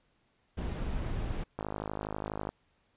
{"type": "noise", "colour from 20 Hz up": "brown", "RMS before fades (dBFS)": -34, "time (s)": [0.57, 1.44], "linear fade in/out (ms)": 10}
{"type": "click train", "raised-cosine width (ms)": 1, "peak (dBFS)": -21, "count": 48, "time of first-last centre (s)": [1.59, 2.49], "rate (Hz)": 52.2}
{"effects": ["pink hiss -72 dBFS RMS until 2.96 s", "resampled to 8000 Hz"]}